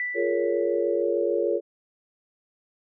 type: tone with exponential decay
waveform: sine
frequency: 1975.5 Hz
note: B6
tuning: in tune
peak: -24 dBFS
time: 0-1.02 s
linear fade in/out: 1 ms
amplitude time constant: 220 ms
type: chord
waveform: sine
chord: Bb minor seventh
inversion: second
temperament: just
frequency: 349.6 / 419.5 / 466.2 / 559.4 Hz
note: F4 / Ab4 / Bb4 / Db5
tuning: +2 / +17 / 0 / +16 cents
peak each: -27 dBFS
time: 0.14-1.61 s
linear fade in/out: 50 ms
effects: none